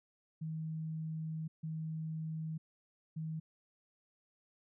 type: tone bursts at uneven times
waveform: sine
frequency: 158.8 Hz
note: D#3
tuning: 36 cents sharp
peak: -37 dBFS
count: 3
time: 0.41-1.48 / 1.63-2.58 / 3.16-3.4 s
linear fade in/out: 10 ms
effects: none